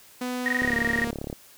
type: tone with pitch glide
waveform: sawtooth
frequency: 249.5 to 234.1 Hz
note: B3 to A#3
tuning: +18 to +8 cents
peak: -24 dBFS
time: 0.21-1.11 s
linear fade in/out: 5 ms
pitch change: -110 cents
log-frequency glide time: 0.67-0.75 s
type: tone bursts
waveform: sine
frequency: 1869 Hz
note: A#6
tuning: 4 cents sharp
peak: -21 dBFS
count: 14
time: 0.46-1.042 s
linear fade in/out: 0 ms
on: 23 ms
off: 20 ms
type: click train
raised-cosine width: 2 ms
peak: -19 dBFS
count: 26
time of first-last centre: 0.62-1.328 s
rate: 35.3 Hz
effects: white hiss -52 dBFS RMS until 1.57 s